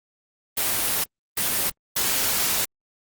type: noise bursts at uneven times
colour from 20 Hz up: white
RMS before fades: -23 dBFS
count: 3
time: 0.57-1.04 / 1.37-1.7 / 1.96-2.65 s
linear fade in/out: 5 ms
effects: Opus 24 kbps